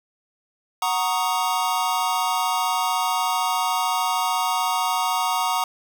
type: chord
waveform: square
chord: D# minor seventh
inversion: first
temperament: equal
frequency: 740 / 932.3 / 1108.7 / 1244.5 Hz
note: F#5 / A#5 / C#6 / D#6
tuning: 0 / 0 / 0 / 0 cents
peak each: -27 / -25 / -29 / -28 dBFS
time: 0.82-5.64 s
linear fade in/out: 2 ms
effects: none